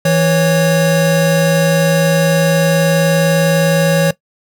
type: tone pair together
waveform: square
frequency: 164.11 / 552 Hz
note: E3 / C#5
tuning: -7 / -7 cents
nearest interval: octave + major sixth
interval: 2100 cents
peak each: -13 dBFS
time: 0.05-4.11 s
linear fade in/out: 5 ms
effects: noise-tail reverb RT60 0.1 s tail -18 dB re dry